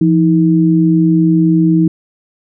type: tone pair together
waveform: sine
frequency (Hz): 170.2 / 318.3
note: F3 / D#4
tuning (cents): -44 / +39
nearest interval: major seventh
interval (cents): 1083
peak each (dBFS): -10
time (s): 0.01-1.88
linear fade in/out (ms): 5
effects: none